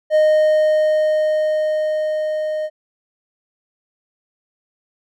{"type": "tone with level ramp", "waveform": "triangle", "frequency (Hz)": 617, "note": "D#5", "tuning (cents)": -15, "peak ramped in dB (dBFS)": [-8, -18], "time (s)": [0.1, 2.7], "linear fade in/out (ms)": 50, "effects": []}